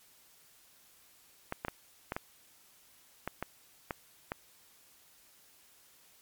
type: clicks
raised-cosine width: 0.5 ms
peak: -19 dBFS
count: 9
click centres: 1.524 / 1.649 / 1.683 / 2.121 / 2.165 / 3.276 / 3.426 / 3.908 / 4.319 s
effects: white hiss -62 dBFS RMS until 6.21 s + MP3 96 kbps